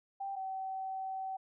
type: tone pair in turn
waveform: sine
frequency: 785 / 764.4 Hz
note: G5 / G5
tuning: +2 / -44 cents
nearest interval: unison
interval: 46 cents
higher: first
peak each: -36 / -36 dBFS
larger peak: neither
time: 0.2-0.36 / 0.36-1.37 s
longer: second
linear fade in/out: 10 ms
effects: none